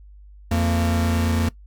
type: tone pair together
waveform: 45% pulse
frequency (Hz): 85.78 / 228.5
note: F2 / A#3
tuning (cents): -31 / -34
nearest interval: octave + perfect fourth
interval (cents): 1697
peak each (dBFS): -20 / -23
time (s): 0.51-1.49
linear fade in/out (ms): 5
effects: noise-tail reverb RT60 0.1 s tail -19 dB re dry + added 50 Hz sine -42 dBFS peak until 1.66 s